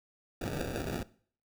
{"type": "noise with sample-and-hold", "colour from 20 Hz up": "white", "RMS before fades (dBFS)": -36, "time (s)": [0.41, 1.03], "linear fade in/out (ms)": 2, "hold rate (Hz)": 1050, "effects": ["noise-tail reverb RT60 0.5 s tail -19 dB re dry"]}